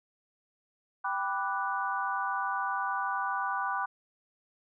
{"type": "chord", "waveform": "sine", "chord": "G major seventh", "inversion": "none", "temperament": "equal", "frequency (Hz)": [784, 987.8, 1174.7, 1480], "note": ["G5", "B5", "D6", "F#6"], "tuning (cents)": [0, 0, 0, 0], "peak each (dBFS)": [-35, -34, -34, -35], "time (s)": [1.04, 3.86], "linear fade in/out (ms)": 10, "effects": []}